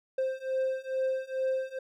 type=beating tone pair; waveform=triangle; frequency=523.3 / 525.6 Hz; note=C5 / C5; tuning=0 / +8 cents; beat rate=2.3 Hz; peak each=-30 / -29 dBFS; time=0.18-1.79 s; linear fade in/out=5 ms; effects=none